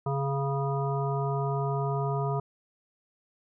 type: harmonic tone with a mistuned harmonic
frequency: 138.59 Hz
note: C#3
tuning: in tune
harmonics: 1 / 3 / 5 / 7 / 9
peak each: -28 / -33 / -35 / -36 / -38 dBFS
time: 0.06-2.4 s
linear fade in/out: 5 ms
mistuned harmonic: 9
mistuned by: -20 cents
effects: none